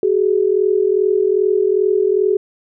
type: tone pair together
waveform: sine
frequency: 378.3 / 420.8 Hz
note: F#4 / G#4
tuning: +38 / +23 cents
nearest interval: major second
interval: 185 cents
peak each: -15 dBFS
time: 0.03-2.37 s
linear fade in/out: 2 ms
effects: none